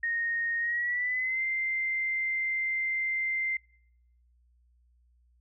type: tone with pitch glide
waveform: sine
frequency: 1858 to 2086 Hz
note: A#6 to C7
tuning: -6 to -6 cents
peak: -27 dBFS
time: 0.03-3.57 s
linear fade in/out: 5 ms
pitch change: +200 cents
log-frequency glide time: 0.59-1.42 s
effects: noise-tail reverb RT60 0.8 s tail -26 dB re dry + added 60 Hz sine -62 dBFS peak until 5.4 s